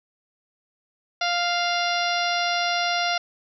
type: harmonic tone with a mistuned harmonic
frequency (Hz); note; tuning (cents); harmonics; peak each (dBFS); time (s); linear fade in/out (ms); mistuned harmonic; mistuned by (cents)
698.5; F5; 0; 1 / 2 / 3 / 4 / 5 / 6 / 7 / 8; -25 / -28 / -30 / -31 / -32 / -33 / -33 / -34; 1.21-3.18; 5; 6; -17
effects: none